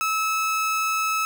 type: tone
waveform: 30% pulse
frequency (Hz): 1299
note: E6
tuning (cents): -26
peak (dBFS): -19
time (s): 0.01-1.25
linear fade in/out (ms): 0
effects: none

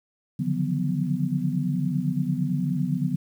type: tone cluster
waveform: sine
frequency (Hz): 143.2 / 151.5 / 175.1 / 184.5 / 248.4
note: D3 / D#3 / F3 / F#3 / B3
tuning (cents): -43 / -46 / +5 / -5 / +10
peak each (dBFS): -29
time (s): 0.39-3.16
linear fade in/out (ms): 10
effects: 9-bit

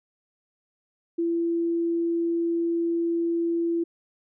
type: tone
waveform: sine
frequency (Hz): 337.1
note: E4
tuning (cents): +39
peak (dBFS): -22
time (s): 1.18-3.84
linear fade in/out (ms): 10
effects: none

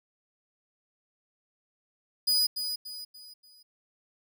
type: tone with echo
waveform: 40% pulse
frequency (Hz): 4948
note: D#8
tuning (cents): -10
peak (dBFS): -21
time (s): 2.27-2.47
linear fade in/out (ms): 10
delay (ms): 290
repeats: 4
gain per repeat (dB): -8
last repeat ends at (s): 3.63
effects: none

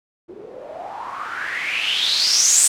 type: noise with low-pass filter sweep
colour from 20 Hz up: blue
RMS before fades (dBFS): -21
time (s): 0.28-2.68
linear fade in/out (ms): 10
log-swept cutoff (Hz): 350 to 8400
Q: 6.9
effects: none

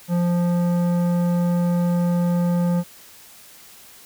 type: tone with tanh clipping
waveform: sine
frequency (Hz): 174.61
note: F3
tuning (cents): 0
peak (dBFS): -19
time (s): 0.08-2.84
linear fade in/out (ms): 50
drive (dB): 13
effects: white hiss -46 dBFS RMS until 4.05 s

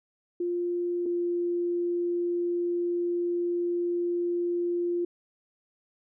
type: tone pair in turn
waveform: sine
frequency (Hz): 350 / 348.4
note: F4 / F4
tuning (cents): +4 / -4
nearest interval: unison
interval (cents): 8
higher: first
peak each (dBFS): -26 / -25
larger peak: second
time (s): 0.4-1.06 / 1.06-5.05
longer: second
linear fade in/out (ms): 5
effects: none

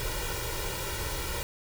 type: noise with comb filter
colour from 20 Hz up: pink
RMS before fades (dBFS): -33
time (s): 0-1.43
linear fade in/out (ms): 0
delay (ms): 2.1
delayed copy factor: +0.85
effects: none

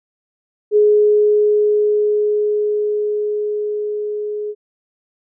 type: tone with level ramp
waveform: sine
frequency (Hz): 419.5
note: G#4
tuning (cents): +17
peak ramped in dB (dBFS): -8 to -21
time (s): 0.71-4.55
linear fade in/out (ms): 50
effects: none

